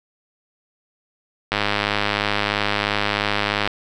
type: click train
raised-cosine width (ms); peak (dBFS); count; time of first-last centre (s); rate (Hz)
0.3; -3; 223; 1.52-3.675; 103
effects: none